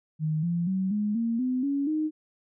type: tone with pitch steps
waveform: sine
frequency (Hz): 155.56 / 171.61 / 189.32 / 208.9 / 230.4 / 254.2 / 280.4 / 309.3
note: D#3 / F3 / F#3 / G#3 / A#3 / C4 / C#4 / D#4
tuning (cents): 0 / -30 / +40 / +10 / -20 / -50 / +20 / -10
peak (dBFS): -24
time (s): 0.19-2.11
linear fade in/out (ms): 50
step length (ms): 240
effects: none